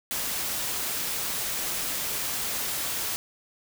white noise, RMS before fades -30 dBFS, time 0.11-3.16 s, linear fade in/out 0 ms, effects none

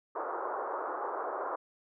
white band-pass noise, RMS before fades -36 dBFS, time 0.15-1.56 s, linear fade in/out 10 ms, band 350 to 1300 Hz, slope 48 dB/octave, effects none

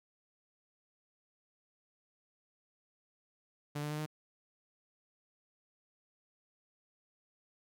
sawtooth tone with pitch steps, 146.83 / 148.97 / 151.13 / 153.33 Hz, D3 / D3 / D3 / D#3, 0 / +25 / +50 / -25 cents, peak -32 dBFS, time 3.75-4.062 s, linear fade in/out 10 ms, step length 78 ms, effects none

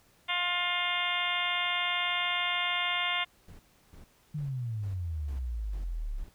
harmonic tone, 353.4 Hz, F4, 21 cents sharp, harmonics 2 / 3 / 4 / 5 / 6 / 7 / 8 / 9 / 10, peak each -38 / -36 / -39 / -41 / -32 / -41 / -35 / -38 / -36 dBFS, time 0.28-3.25 s, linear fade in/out 20 ms
brown noise bursts, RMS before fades -49 dBFS, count 7, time 3.48-6.29 s, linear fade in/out 2 ms, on 110 ms, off 340 ms
sine exponential sweep, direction down, 154.4 to 32.39 Hz, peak -31 dBFS, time 4.34-6.24 s, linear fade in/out 10 ms
effects pink hiss -64 dBFS RMS until 6.34 s

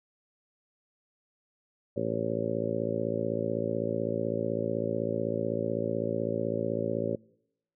harmonic tone, 55.9 Hz, A1, 28 cents sharp, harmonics 2 / 3 / 4 / 5 / 6 / 7 / 8 / 9 / 10, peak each -38 / -39 / -36 / -38 / -38 / -35 / -39 / -35 / -34 dBFS, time 1.96-7.16 s, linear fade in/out 10 ms, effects noise-tail reverb RT60 0.8 s tail -25 dB re dry

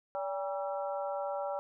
harmonic tone with a mistuned harmonic, 191.8 Hz, G3, 37 cents flat, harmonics 3 / 4 / 5 / 6 / 7, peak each -35 / -38 / -43 / -51 / -44 dBFS, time 0.15-1.59 s, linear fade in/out 0 ms, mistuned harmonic 4, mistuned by +72 cents, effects none

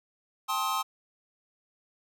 square chord, A half-diminished seventh, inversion third, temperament just, 792 / 880 / 1056 / 1267.2 Hz, G5 / A5 / C6 / Eb6, +18 / 0 / +16 / +31 cents, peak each -37 / -36 / -32 / -32 dBFS, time 0.48-0.83 s, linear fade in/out 20 ms, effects none

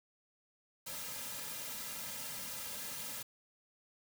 white noise with comb filter, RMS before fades -43 dBFS, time 0.86-3.23 s, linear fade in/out 10 ms, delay 2.7 ms, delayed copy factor -0.85, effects none

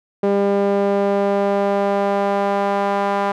sawtooth tone with band-pass filter sweep, 200 Hz, G3, 35 cents sharp, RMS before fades -18 dBFS, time 0.23-3.32 s, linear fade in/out 5 ms, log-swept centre 460 to 890 Hz, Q 1.7, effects none

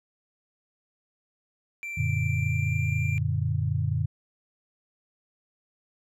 triangle tone with pitch glide, 2349 to 2372 Hz, D7 to D7, 0 to +17 cents, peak -31 dBFS, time 1.83-3.18 s, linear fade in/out 0 ms, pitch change +17 cents, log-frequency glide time 2.2-2.87 s
sine chord, Gb augmented, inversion none, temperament equal, 92.5 / 116.54 / 146.83 Hz, Gb2 / Bb2 / D3, 0 / 0 / 0 cents, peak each -28 dBFS, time 1.97-4.06 s, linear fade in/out 10 ms
effects none

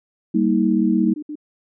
sine chord, Eb major, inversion first, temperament equal with one note detuned, 196 / 233.1 / 318.8 Hz, G3 / Bb3 / Eb4, 0 / 0 / +42 cents, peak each -19 dBFS, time 0.34-1.14 s, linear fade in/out 10 ms
sine tone bursts, 299.6 Hz, D4, 35 cents sharp, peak -27 dBFS, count 3, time 1.03-1.355 s, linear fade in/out 5 ms, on 65 ms, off 65 ms
effects none

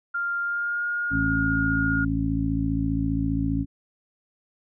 sine tone with pitch glide, 1396.9 to 1425.4 Hz, F6 to F6, 0 to +35 cents, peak -24 dBFS, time 0.14-2.05 s, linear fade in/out 10 ms, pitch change +35 cents, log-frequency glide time 0.41-0.85 s
harmonic tone, 55 Hz, A1, in tune, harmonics 1 / 2 / 3 / 4 / 5, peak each -29 / -29 / -30 / -34 / -25 dBFS, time 1.1-3.66 s, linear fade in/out 50 ms
effects none

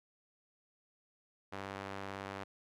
sawtooth tone with band-pass filter, 98 Hz, G2, in tune, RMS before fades -44 dBFS, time 1.52-2.44 s, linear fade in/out 10 ms, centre 1200 Hz, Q 0.62, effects none

